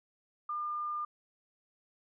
sine tone, 1204 Hz, D6, 43 cents sharp, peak -33 dBFS, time 0.49-1.05 s, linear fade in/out 5 ms, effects none

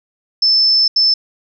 sine tone bursts at uneven times, 5274 Hz, E8, in tune, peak -9 dBFS, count 2, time 0.42-0.88 / 0.96-1.14 s, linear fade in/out 5 ms, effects none

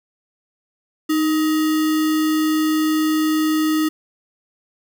sine tone with sample-and-hold, 311.1 Hz, D#4, in tune, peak -15 dBFS, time 1.09-3.89 s, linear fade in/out 10 ms, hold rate 1575 Hz, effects none

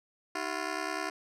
10% pulse ring-modulated tone, 349.2 Hz, F4, in tune, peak -21 dBFS, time 0.35-1.1 s, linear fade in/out 5 ms, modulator 35 Hz, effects low-pass 8000 Hz 12 dB/octave

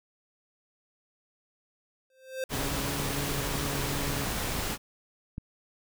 square tone with exponential growth, 523.3 Hz, C5, in tune, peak -28 dBFS, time 2.1-2.44 s, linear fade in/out 2 ms, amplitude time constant 72 ms
pink noise, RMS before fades -32 dBFS, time 2.49-4.78 s, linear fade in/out 50 ms
20% pulse tone with pitch glide, 138.59 to 140.77 Hz, C#3 to C#3, 0 to +27 cents, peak -30 dBFS, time 2.51-4.25 s, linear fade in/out 5 ms, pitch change +27 cents, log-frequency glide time 2.82-2.96 s
click train, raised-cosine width 5 ms, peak -23 dBFS, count 4, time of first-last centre 3-5.381 s, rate 1.26 Hz
effects none

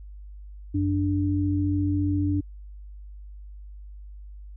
sine tone pair together, 93 / 293.4 Hz, F#2 / D4, +9 / -2 cents, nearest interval octave + minor sixth, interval 1989 cents, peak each -24 dBFS, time 0.74-2.41 s, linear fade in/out 10 ms, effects added 50 Hz sine -39 dBFS peak until 4.56 s

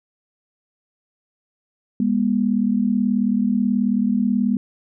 sine tone pair together, 203.5 / 242 Hz, G#3 / B3, -35 / -35 cents, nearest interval minor third, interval 300 cents, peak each -19 dBFS, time 2-4.57 s, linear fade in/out 2 ms, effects none

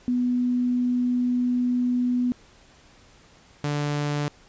sine / sawtooth tone pair in turn, 246.9 / 146.4 Hz, B3 / D3, 0 / -5 cents, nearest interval major sixth, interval 905 cents, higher first, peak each -20 dBFS, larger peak neither, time 0.08-2.32 / 3.64-4.28 s, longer first, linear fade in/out 0 ms, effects pink hiss -54 dBFS RMS until 4.48 s + resampled to 16000 Hz

